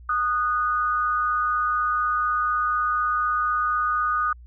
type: tone pair together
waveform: sine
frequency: 1232 / 1476.1 Hz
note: D#6 / F#6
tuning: -17 / -5 cents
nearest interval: minor third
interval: 312 cents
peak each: -21 / -27 dBFS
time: 0.09-4.33 s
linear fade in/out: 5 ms
effects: added 60 Hz sine -42 dBFS peak until 4.46 s